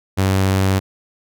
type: tone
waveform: sawtooth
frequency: 95.9 Hz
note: G2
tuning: 37 cents flat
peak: -10 dBFS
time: 0.17-0.8 s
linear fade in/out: 20 ms
effects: none